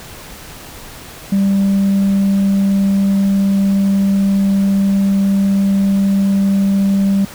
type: tone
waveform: sine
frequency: 196.6 Hz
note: G3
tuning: 5 cents sharp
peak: -8 dBFS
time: 1.32-7.25 s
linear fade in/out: 5 ms
effects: tanh soft clip ceiling -9 dBFS + pink hiss -34 dBFS RMS until 7.34 s